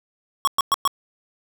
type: tone bursts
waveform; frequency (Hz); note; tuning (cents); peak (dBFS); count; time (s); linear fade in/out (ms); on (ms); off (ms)
square; 1108.7; C#6; 0; -16; 4; 0.45-0.876; 0; 24; 110
effects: none